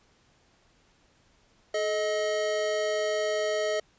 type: tone pair together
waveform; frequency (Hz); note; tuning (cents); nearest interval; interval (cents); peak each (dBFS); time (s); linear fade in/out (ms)
square; 430 / 627.5; A4 / D#5; -40 / +15; perfect fifth; 655; -31 / -28; 1.74-3.8; 5
effects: pink hiss -64 dBFS RMS until 3.98 s + resampled to 16000 Hz